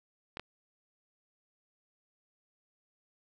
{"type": "clicks", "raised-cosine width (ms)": 0.3, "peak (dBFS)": -23, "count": 2, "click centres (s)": [0.371, 0.396], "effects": []}